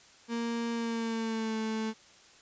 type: tone with pitch glide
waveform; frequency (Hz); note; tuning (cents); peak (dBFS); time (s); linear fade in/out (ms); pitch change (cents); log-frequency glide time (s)
35% pulse; 233.1 to 220.1; A#3 to A3; 0 to +1; -29; 0.28-1.94; 50; -99; 0.72-1.57
effects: white hiss -57 dBFS RMS until 2.41 s + resampled to 16000 Hz